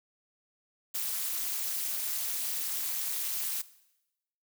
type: noise with amplitude modulation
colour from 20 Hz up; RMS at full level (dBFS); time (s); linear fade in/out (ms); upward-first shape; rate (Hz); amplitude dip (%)
blue; -29; 0.94-3.62; 10; sine; 290; 100
effects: noise-tail reverb RT60 0.9 s tail -18 dB re dry